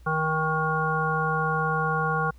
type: harmonic tone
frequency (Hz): 157.8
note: D#3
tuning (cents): +25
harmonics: 1 / 3 / 5 / 7 / 9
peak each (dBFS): -28 / -31 / -30 / -28 / -28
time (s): 0.06-2.31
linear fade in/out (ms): 10
effects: added 60 Hz sine -46 dBFS peak until 2.38 s + pink hiss -63 dBFS RMS until 2.38 s